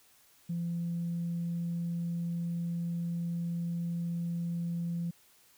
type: tone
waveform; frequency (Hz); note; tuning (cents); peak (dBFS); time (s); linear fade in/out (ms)
sine; 170.6; F3; -40; -30; 0.49-5.11; 10
effects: tanh soft clip ceiling -27 dBFS + white hiss -63 dBFS RMS until 5.57 s